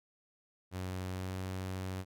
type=tone with pitch glide; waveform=sawtooth; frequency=92.5 to 93.68 Hz; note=F#2 to F#2; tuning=0 to +22 cents; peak=-33 dBFS; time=0.71-2.05 s; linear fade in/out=50 ms; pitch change=+22 cents; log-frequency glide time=1.09-1.34 s; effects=none